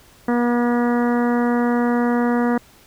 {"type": "harmonic tone", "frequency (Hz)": 240.4, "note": "B3", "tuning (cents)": -46, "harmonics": [1, 2, 3, 4, 5, 6, 7, 8], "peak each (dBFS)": [-17, -23, -27, -29, -31, -33, -34, -35], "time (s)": [0.28, 2.58], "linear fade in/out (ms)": 5, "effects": ["pink hiss -50 dBFS RMS until 2.86 s"]}